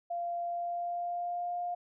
sine tone with pitch glide, 692 to 705.3 Hz, F5 to F5, -16 to +17 cents, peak -32 dBFS, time 0.1-1.75 s, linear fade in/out 10 ms, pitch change +33 cents, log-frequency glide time 0.43-1.57 s, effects none

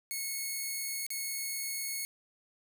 5% pulse tone with dropouts, 2192 Hz, C#7, 20 cents flat, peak -24 dBFS, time 0.11-2.05 s, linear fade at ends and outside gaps 0 ms, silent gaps 1.065-1.104 s, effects none

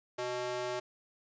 square tone with high-pass filter, 123.9 Hz, B2, 6 cents sharp, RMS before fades -36 dBFS, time 0.18-0.8 s, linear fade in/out 10 ms, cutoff 490 Hz, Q 1.9, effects resampled to 16000 Hz + 11-bit

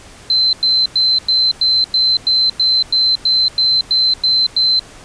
sine tone bursts, 4081 Hz, C8, 44 cents flat, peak -10 dBFS, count 14, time 0.3-4.794 s, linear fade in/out 2 ms, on 230 ms, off 98 ms, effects pink hiss -39 dBFS RMS until 5.04 s + resampled to 22050 Hz

